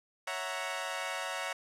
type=chord; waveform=15% pulse; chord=F# dominant seventh; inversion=second; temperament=equal; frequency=554.4 / 659.3 / 740 / 932.3 Hz; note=C#5 / E5 / F#5 / A#5; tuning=0 / 0 / 0 / 0 cents; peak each=-34 dBFS; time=0.27-1.53 s; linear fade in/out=5 ms; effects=low-pass 10000 Hz 12 dB/octave